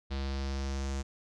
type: tone with low-pass filter sweep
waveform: square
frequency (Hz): 68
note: C#2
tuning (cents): -33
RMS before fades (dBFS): -34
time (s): 0.1-1.03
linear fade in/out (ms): 20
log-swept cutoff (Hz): 4200 to 7000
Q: 2.7
effects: none